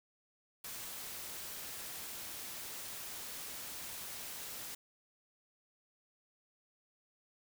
white noise, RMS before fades -45 dBFS, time 0.64-4.75 s, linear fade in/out 5 ms, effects none

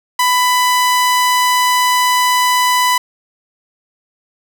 sawtooth tone, 996 Hz, B5, 14 cents sharp, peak -7 dBFS, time 0.19-2.98 s, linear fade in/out 5 ms, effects 8-bit

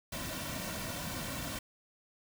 pink noise with comb filter, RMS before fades -39 dBFS, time 0.12-1.59 s, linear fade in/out 5 ms, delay 2.4 ms, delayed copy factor -0.65, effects none

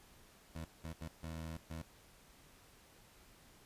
20% pulse tone bursts at uneven times, 80.8 Hz, E2, 34 cents flat, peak -38 dBFS, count 5, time 0.55-0.65 / 0.84-0.93 / 1.01-1.08 / 1.23-1.57 / 1.7-1.82 s, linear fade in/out 5 ms, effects pink hiss -63 dBFS RMS until 3.65 s + resampled to 32000 Hz

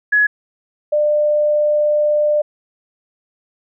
sine tone pair in turn, 1686 / 597.3 Hz, G#6 / D5, +26 / +29 cents, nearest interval octave + tritone, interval 1797 cents, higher first, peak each -10 / -12 dBFS, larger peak first, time 0.12-0.27 / 0.92-2.42 s, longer second, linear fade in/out 10 ms, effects none

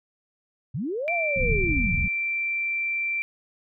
sine linear two-way sweep, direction up then down, 103.83 to 707 to 103.83 Hz, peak -26 dBFS, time 0.74-2.02 s, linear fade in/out 10 ms, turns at 1.13 s
sine tone, 2349 Hz, D7, in tune, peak -24 dBFS, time 1.08-3.22 s, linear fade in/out 0 ms
pink low-pass noise, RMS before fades -26 dBFS, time 1.36-2.08 s, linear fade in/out 5 ms, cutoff 220 Hz, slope 48 dB/octave
effects none

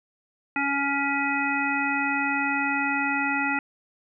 harmonic tone, 280 Hz, C#4, 18 cents sharp, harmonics 1 / 3 / 5 / 7 / 9, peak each -29 / -29 / -29 / -29 / -29 dBFS, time 0.56-3.59 s, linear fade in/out 2 ms, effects none

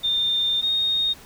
sine tone pair in turn, 3615 / 3706 Hz, A7 / A#7, +46 / -11 cents, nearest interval unison, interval 43 cents, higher second, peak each -19 dBFS, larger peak neither, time 0.03-0.62 / 0.62-1.14 s, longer first, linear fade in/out 20 ms, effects pink hiss -46 dBFS RMS until 1.25 s

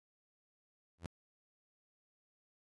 sawtooth tone with exponential growth, 84.1 Hz, E2, 35 cents sharp, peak -34 dBFS, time 0.98-1.06 s, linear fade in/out 0 ms, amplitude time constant 16 ms, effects resampled to 24000 Hz

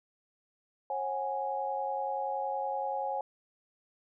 sine chord, C# suspended fourth, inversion none, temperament equal with one note detuned, 541.4 / 740 / 830.6 Hz, C#5 / F#5 / G#5, -41 / 0 / 0 cents, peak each -36 / -38 / -33 dBFS, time 0.9-3.21 s, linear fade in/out 2 ms, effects none

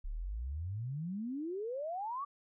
sine exponential sweep, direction up, 32.7 to 1174.7 Hz, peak -36 dBFS, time 0.04-2.25 s, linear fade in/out 10 ms, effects none

